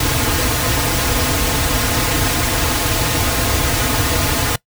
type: noise with comb filter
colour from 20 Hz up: pink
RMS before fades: -17 dBFS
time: 0-4.56 s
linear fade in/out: 5 ms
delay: 5.2 ms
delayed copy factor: -0.9
effects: noise-tail reverb RT60 0.1 s tail -21 dB re dry